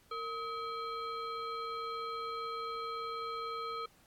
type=harmonic tone with a mistuned harmonic; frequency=460.2 Hz; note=A#4; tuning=22 cents flat; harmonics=1 / 3 / 5 / 7 / 9; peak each=-43 / -38 / -51 / -51 / -51 dBFS; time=0.11-3.86 s; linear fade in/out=5 ms; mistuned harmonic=3; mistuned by=-140 cents; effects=pink hiss -66 dBFS RMS until 4.06 s + AAC 64 kbps